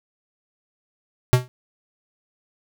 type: tone with exponential decay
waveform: square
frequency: 125.5 Hz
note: B2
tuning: 28 cents sharp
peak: -8 dBFS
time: 1.33-1.48 s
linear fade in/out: 0 ms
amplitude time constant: 31 ms
effects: none